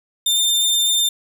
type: tone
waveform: sawtooth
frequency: 3604 Hz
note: A7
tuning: 41 cents sharp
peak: -12 dBFS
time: 0.26-1.09 s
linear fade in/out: 5 ms
effects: none